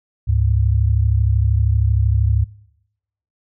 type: tone pair together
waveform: sine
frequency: 71.4 / 104.27 Hz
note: D2 / G#2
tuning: -48 / +7 cents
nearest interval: perfect fifth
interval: 655 cents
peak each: -16 dBFS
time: 0.27-2.45 s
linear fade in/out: 20 ms
effects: noise-tail reverb RT60 0.9 s tail -24 dB re dry